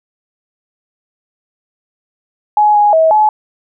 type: tone with pitch steps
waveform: sine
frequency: 841 / 830 / 643 / 854 Hz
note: G#5 / G#5 / E5 / G#5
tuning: +22 / -1 / -43 / +48 cents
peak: -6 dBFS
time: 2.57-3.29 s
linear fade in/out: 2 ms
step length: 180 ms
effects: none